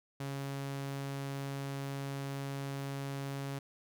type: tone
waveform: sawtooth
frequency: 138.3 Hz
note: C#3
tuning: 4 cents flat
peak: -33 dBFS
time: 0.2-3.59 s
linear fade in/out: 5 ms
effects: none